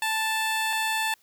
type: tone pair in turn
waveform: 15% pulse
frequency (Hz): 880 / 880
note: A5 / A5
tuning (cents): 0 / 0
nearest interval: unison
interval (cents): 0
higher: neither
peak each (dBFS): -18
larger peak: neither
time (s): 0.02-0.73 / 0.73-1.14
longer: first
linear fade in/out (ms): 2
effects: white hiss -63 dBFS RMS until 1.22 s